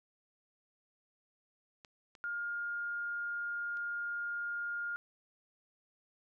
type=clicks; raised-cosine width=0.2 ms; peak=-34 / -38 / -42 dBFS; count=3; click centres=1.848 / 2.152 / 3.771 s
type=tone; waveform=sine; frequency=1414 Hz; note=F6; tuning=21 cents sharp; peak=-35 dBFS; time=2.24-4.96 s; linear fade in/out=0 ms
effects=none